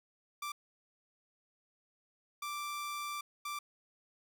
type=tone bursts at uneven times; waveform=sawtooth; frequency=1174.7 Hz; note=D6; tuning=in tune; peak=-34 dBFS; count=3; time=0.42-0.52 / 2.42-3.21 / 3.45-3.59 s; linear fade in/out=5 ms; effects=none